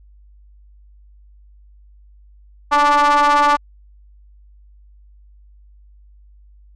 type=ring-modulated tone; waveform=square; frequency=146.83 Hz; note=D3; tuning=in tune; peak=-9 dBFS; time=2.71-3.57 s; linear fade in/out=20 ms; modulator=1020 Hz; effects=added 50 Hz sine -44 dBFS peak until 6.75 s + low-pass 6000 Hz 12 dB/octave